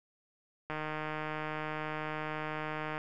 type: click train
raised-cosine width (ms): 0.5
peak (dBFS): -22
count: 352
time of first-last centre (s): 0.7-2.979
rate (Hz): 154
effects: none